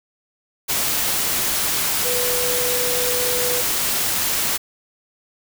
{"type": "tone in noise", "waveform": "sine", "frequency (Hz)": 493.9, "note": "B4", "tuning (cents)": 0, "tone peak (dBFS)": -24, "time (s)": [2.04, 3.62], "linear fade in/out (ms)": 20, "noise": "white", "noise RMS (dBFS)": -21, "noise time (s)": [0.68, 4.58], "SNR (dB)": -6, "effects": []}